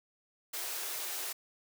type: high-pass noise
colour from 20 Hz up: white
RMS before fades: -38 dBFS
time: 0.53-1.33 s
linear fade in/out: 10 ms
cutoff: 320 Hz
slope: 96 dB/octave
effects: none

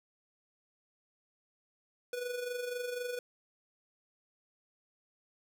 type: tone with amplitude modulation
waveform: square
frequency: 491.1 Hz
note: B4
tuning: 10 cents flat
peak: -34 dBFS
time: 2.13-3.19 s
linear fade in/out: 2 ms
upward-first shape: sine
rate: 24 Hz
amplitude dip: 55%
effects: none

